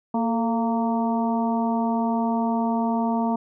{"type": "harmonic tone with a mistuned harmonic", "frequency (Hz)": 230.3, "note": "A#3", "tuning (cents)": -21, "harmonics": [1, 2, 3, 4, 5], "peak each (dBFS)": [-22, -33, -28, -28, -37], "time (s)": [0.14, 3.36], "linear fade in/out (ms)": 5, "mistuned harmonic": 2, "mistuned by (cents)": -73, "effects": []}